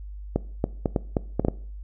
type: clicks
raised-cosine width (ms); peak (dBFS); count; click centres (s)
2; -8; 8; 0.36 / 0.641 / 0.858 / 0.962 / 1.168 / 1.396 / 1.449 / 1.484
effects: noise-tail reverb RT60 0.5 s tail -20 dB re dry + added 50 Hz sine -35 dBFS peak until 1.83 s